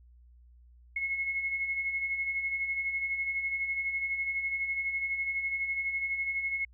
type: beating tone pair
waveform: sine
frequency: 2167 / 2179 Hz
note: C#7 / C#7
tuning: -40 / -30 cents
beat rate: 12 Hz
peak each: -39 / -30 dBFS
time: 0.96-6.65 s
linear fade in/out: 5 ms
effects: added 60 Hz sine -54 dBFS peak until 6.73 s